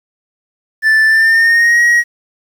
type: tone with pitch glide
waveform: triangle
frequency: 1760 to 1897.2 Hz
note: A6 to A#6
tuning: 0 to +30 cents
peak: -5 dBFS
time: 0.82-2.04 s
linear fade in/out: 50 ms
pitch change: +130 cents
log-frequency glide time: 1.06-1.81 s
effects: 7-bit